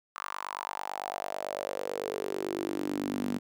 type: tone with high-pass filter sweep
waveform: sawtooth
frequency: 49 Hz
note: G1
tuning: in tune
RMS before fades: -35 dBFS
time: 0.15-3.39 s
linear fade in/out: 20 ms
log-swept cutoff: 1200 to 230 Hz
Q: 5.1
effects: none